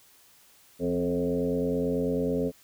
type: tone with frequency modulation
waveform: sine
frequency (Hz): 349.2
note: F4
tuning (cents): 0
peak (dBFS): -24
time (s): 0.79-2.52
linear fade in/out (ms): 50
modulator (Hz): 89.1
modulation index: 2.2
effects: white hiss -58 dBFS RMS until 2.63 s